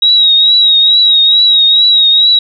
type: tone with vibrato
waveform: sine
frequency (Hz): 3817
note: A#7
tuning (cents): +40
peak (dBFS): -4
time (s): 0.02-2.39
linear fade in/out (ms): 5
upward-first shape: triangle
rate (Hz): 2.3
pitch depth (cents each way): 57
effects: none